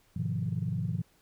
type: chord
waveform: sine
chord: F half-diminished seventh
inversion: first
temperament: equal with one note detuned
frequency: 103.83 / 125.34 / 155.56 / 174.61 Hz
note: Ab2 / Cb3 / Eb3 / F3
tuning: 0 / +26 / 0 / 0 cents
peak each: -34 dBFS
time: 0.16-1.02 s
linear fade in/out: 5 ms
effects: tanh soft clip ceiling -20 dBFS + pink hiss -66 dBFS RMS until 1.21 s